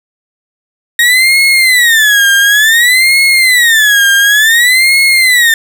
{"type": "tone with vibrato", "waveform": "35% pulse", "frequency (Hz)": 1864.7, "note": "A#6", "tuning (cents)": 0, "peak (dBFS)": -3, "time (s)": [0.99, 5.54], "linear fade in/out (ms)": 2, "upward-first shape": "sine", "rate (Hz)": 0.56, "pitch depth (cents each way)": 260, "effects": []}